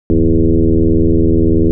sine tone with frequency modulation, 171.1 Hz, F3, 35 cents flat, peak -7 dBFS, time 0.1-1.71 s, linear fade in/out 0 ms, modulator 80.2 Hz, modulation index 3, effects none

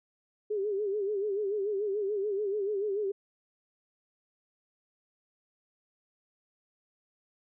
sine tone with vibrato, 406.7 Hz, G#4, 36 cents flat, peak -28 dBFS, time 0.5-3.12 s, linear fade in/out 10 ms, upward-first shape sine, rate 6.9 Hz, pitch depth 94 cents each way, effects none

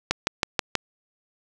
click train, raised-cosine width 0.2 ms, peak -3 dBFS, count 5, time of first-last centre 0.11-0.753 s, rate 6.22 Hz, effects none

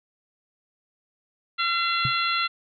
harmonic tone, 682 Hz, F5, 41 cents flat, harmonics 2 / 3 / 4 / 5 / 6, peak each -25 / -30 / -29 / -31 / -30 dBFS, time 1.58-2.48 s, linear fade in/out 20 ms
sine tone with exponential decay, 129.5 Hz, C3, 17 cents flat, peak -20 dBFS, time 2.05-2.15 s, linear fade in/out 2 ms, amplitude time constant 20 ms
effects none

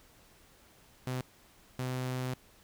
sawtooth tone bursts at uneven times, 127.8 Hz, C3, 40 cents flat, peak -29 dBFS, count 2, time 1.07-1.21 / 1.79-2.34 s, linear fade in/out 2 ms, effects pink hiss -61 dBFS RMS until 2.63 s

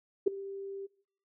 sine tone with ADSR envelope, 393.1 Hz, G4, 5 cents sharp, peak -18 dBFS, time 0.26-0.87 s, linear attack 15 ms, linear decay 6 ms, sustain -20 dB, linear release 18 ms, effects noise-tail reverb RT60 0.6 s tail -22 dB re dry

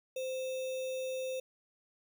sine tone with sample-and-hold, 519 Hz, C5, 14 cents flat, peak -34 dBFS, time 0.16-1.4 s, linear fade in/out 5 ms, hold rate 3150 Hz, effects none

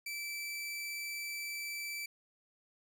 sawtooth tone, 2323 Hz, D7, 20 cents flat, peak -35 dBFS, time 0.06-2.06 s, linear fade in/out 5 ms, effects none

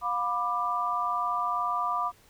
sine chord, B diminished, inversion second, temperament just, 711.2 / 987.8 / 1185.3 Hz, F5 / B5 / D6, +31 / 0 / +16 cents, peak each -33 / -31 / -28 dBFS, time 0.01-2.12 s, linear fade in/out 50 ms, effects pink hiss -59 dBFS RMS until 2.29 s

